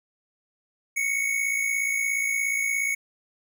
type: tone pair together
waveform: square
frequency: 2168 / 2225 Hz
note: C#7 / C#7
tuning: -39 / +6 cents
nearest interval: unison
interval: 45 cents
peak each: -31 / -25 dBFS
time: 0.96-2.95 s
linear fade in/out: 10 ms
effects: none